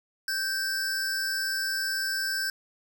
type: tone pair together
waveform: square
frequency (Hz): 1568 / 5274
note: G6 / E8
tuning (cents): 0 / 0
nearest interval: octave + major sixth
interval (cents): 2100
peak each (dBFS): -29 / -33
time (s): 0.28-2.5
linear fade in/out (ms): 2
effects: 9-bit